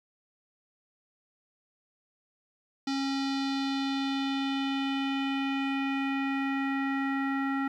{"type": "tone with low-pass filter sweep", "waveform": "square", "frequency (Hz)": 272.7, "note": "C#4", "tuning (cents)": -28, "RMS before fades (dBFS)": -30, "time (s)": [2.87, 7.68], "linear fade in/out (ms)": 5, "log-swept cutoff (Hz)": [4800, 1700], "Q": 2.9, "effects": ["11-bit"]}